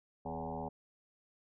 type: tone with frequency modulation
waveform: sine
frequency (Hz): 493.9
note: B4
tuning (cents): 0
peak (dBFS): -37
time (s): 0.25-0.69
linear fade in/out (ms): 10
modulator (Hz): 79.4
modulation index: 5
effects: none